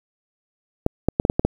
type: clicks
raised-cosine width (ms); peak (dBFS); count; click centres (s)
2; -3; 7; 0.864 / 1.086 / 1.199 / 1.251 / 1.299 / 1.395 / 1.45
effects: 7-bit